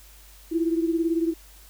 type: beating tone pair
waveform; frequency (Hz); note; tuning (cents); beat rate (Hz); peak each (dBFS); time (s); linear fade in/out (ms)
sine; 328.1 / 346.1; E4 / F4; -8 / -16; 18; -22 / -27; 0.51-1.34; 20
effects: added 50 Hz sine -49 dBFS peak until 1.69 s + white hiss -52 dBFS RMS until 1.69 s